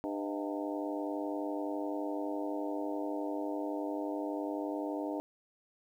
harmonic tone with a mistuned harmonic, 100.2 Hz, G2, 38 cents sharp, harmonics 3 / 4 / 5 / 6 / 7 / 8 / 9, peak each -36 / -43 / -42 / -41 / -46 / -48 / -45 dBFS, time 0.04-5.2 s, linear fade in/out 0 ms, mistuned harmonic 6, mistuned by +80 cents, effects 11-bit

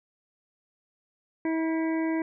harmonic tone with a mistuned harmonic, 322.7 Hz, E4, 37 cents flat, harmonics 1 / 2 / 3 / 5 / 6 / 7, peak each -25 / -36 / -38 / -43 / -40 / -44 dBFS, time 1.45-2.22 s, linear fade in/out 2 ms, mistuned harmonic 6, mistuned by +37 cents, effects none

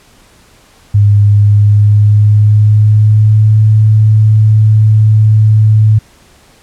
sine tone with pitch glide, 102.6 to 108.01 Hz, G#2 to A2, -21 to -32 cents, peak -3 dBFS, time 0.94-5.99 s, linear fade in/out 10 ms, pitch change +89 cents, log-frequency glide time 1.21-3.61 s, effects pink hiss -44 dBFS RMS until 6.62 s + low-pass 11000 Hz 12 dB/octave

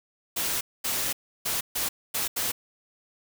white noise bursts at uneven times, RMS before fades -28 dBFS, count 6, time 0.36-0.61 / 0.84-1.13 / 1.45-1.61 / 1.75-1.89 / 2.14-2.28 / 2.36-2.52 s, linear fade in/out 10 ms, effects none

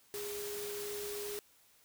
sine tone in noise, 411.5 Hz, G#4, 16 cents flat, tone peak -40 dBFS, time 0.14-1.39 s, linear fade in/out 0 ms, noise white, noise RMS -44 dBFS, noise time 0.14-1.39 s, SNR +1 dB, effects white hiss -66 dBFS RMS until 1.84 s

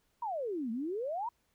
sine exponential two-way sweep, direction down then up, 987.8 to 216.2 to 987.8 Hz, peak -33 dBFS, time 0.22-1.29 s, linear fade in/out 5 ms, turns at 0.71 s, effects pink hiss -75 dBFS RMS until 1.54 s

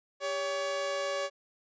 sawtooth tone pair together, 398.5 / 564.1 Hz, G4 / C#5, +28 / +30 cents, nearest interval tritone, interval 602 cents, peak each -36 / -27 dBFS, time 0.2-1.3 s, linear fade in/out 50 ms, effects resampled to 16000 Hz

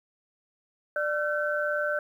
sine tone cluster, 593 / 1362 / 1530 Hz, D5 / F6 / G6, +17 / -44 / -42 cents, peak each -28 / -34 / -29 dBFS, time 0.96-1.99 s, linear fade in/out 2 ms, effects 10-bit

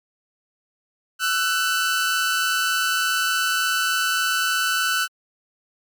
sawtooth tone pair together, 1334.6 / 1498 Hz, E6 / F#6, +21 / +21 cents, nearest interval major second, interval 200 cents, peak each -21 / -17 dBFS, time 1.19-5.08 s, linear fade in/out 50 ms, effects MP3 96 kbps

